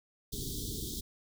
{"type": "band-stop noise", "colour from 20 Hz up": "pink", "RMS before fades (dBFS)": -38, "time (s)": [0.32, 1.01], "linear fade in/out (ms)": 10, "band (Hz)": [440, 3300], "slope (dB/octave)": 96, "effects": []}